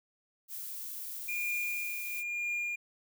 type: noise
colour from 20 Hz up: violet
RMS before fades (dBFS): -41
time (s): 0.48-2.24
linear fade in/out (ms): 50
type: tone with tremolo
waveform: triangle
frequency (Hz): 2414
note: D7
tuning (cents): +47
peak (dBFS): -29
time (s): 1.28-2.76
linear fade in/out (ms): 10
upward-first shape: triangle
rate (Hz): 1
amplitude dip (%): 60
effects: none